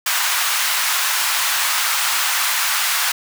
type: high-pass noise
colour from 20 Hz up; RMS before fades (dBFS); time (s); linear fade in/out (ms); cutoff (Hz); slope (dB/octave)
pink; -19; 0.06-3.12; 5; 1000; 24
effects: none